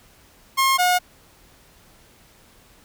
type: tone pair in turn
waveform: sawtooth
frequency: 1072 / 721.7 Hz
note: C6 / F#5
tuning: +42 / -43 cents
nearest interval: perfect fifth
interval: 685 cents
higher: first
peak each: -12 dBFS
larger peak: neither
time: 0.57-0.78 / 0.78-0.99 s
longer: neither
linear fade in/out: 20 ms
effects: pink hiss -53 dBFS RMS until 2.84 s